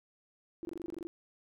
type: tone bursts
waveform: sine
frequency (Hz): 336.2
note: E4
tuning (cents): +34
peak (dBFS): -37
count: 11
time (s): 0.63-1.07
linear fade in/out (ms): 0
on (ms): 20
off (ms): 22
effects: none